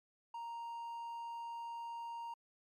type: tone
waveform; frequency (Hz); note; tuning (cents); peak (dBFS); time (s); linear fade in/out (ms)
triangle; 932.3; A#5; 0; -40; 0.34-2.34; 5
effects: MP3 64 kbps